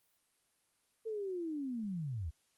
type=linear sweep; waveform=sine; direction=down; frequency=453.4 to 68.7 Hz; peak=-36 dBFS; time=1.05-2.31 s; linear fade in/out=20 ms; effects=white hiss -75 dBFS RMS until 2.57 s + Opus 32 kbps